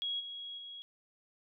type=tone with level steps; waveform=sine; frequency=3314 Hz; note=G#7; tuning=4 cents flat; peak=-33 / -41 / -44 dBFS; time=0.02-0.82 s; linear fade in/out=0 ms; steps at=0.19 / 0.57 s; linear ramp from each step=20 ms; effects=none